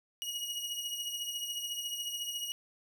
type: beating tone pair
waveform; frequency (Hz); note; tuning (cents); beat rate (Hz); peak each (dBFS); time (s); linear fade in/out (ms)
sawtooth; 2890 / 2904; F#7 / F#7; -41 / -33; 14; -34 / -38; 0.22-2.52; 0
effects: none